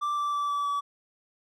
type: tone with pitch steps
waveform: triangle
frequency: 1174.7 / 1167.3 / 1159.9 / 1152.5 / 1145.2 Hz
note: D6 / D6 / D6 / D6 / D6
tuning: 0 / -11 / -22 / -33 / -44 cents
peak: -24 dBFS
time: 0.01-0.81 s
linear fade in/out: 20 ms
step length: 160 ms
effects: none